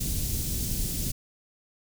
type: band-stop noise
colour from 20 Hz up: pink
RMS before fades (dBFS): -29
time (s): 0-1.12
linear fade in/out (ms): 10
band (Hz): 200 to 6000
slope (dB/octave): 12
effects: none